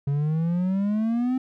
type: exponential sweep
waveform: triangle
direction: up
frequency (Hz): 138.59 to 261.6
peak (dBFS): -19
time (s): 0.07-1.38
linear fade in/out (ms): 5
effects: none